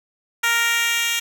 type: tone with high-pass filter sweep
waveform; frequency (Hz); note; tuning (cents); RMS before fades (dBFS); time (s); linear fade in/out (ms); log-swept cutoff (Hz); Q
10% pulse; 466.2; A#4; 0; -20; 0.43-1.2; 10; 1400 to 2900; 1.2
effects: none

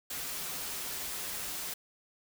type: noise with comb filter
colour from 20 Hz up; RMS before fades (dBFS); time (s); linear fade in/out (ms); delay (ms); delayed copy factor
white; -38; 0.1-1.74; 5; 8.9; -0.5
effects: none

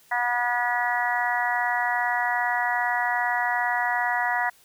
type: harmonic tone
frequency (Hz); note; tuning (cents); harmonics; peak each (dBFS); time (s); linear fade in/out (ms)
242.5; B3; -31; 3 / 4 / 5 / 6 / 7 / 8; -27 / -28 / -36 / -33 / -30 / -27; 0.11-4.5; 10
effects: white hiss -57 dBFS RMS until 4.64 s

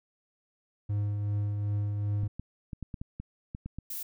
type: tone with tremolo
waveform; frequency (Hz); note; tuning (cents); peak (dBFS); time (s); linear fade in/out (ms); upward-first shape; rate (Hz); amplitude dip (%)
triangle; 103; G#2; -14; -24; 0.89-2.28; 10; triangle; 2.6; 35
type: clicks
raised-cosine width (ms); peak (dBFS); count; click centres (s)
5; -25; 10; 2.234 / 2.396 / 2.732 / 2.827 / 2.942 / 3.015 / 3.2 / 3.549 / 3.66 / 3.786
type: noise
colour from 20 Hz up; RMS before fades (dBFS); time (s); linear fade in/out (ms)
violet; -37; 3.9-4.03; 5
effects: none

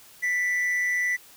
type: tone with amplitude modulation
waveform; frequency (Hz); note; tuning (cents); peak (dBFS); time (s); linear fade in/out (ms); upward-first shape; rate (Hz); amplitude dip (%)
triangle; 1975.5; B6; 0; -19; 0.22-1.17; 20; sine; 183; 40
effects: white hiss -51 dBFS RMS until 1.36 s

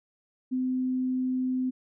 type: tone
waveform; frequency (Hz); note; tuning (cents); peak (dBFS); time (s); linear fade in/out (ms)
sine; 256.2; C4; -36; -25; 0.51-1.71; 20
effects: none

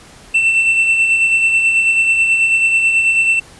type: tone with tremolo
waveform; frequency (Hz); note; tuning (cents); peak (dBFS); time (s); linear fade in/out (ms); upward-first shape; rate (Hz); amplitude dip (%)
triangle; 2682; E7; +29; -7; 0.34-3.4; 10; sine; 9.2; 40
effects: pink hiss -41 dBFS RMS until 3.59 s + resampled to 24000 Hz

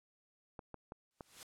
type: clicks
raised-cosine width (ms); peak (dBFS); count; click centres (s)
1; -32; 4; 0.592 / 0.743 / 0.921 / 1.208
type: noise with exponential growth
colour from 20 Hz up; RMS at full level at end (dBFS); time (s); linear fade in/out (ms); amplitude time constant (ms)
white; -48; 1.11-1.43; 0; 68
effects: low-pass 10000 Hz 12 dB/octave

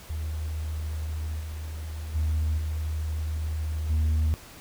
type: tone with level steps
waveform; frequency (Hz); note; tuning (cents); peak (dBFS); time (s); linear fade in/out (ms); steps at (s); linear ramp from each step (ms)
sine; 77.78; D#2; 0; -28 / -32 / -21 / -26 / -18; 0.1-4.34; 0; 1.39 / 2.14 / 2.57 / 3.89; 20
effects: tanh soft clip ceiling -20 dBFS + pink hiss -47 dBFS RMS until 4.6 s

